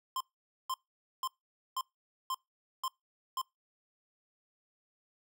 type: tone bursts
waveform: square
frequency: 1046.5 Hz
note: C6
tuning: in tune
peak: -33 dBFS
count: 7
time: 0.16-3.415 s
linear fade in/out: 2 ms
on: 45 ms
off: 490 ms
effects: noise-tail reverb RT60 0.2 s tail -25 dB re dry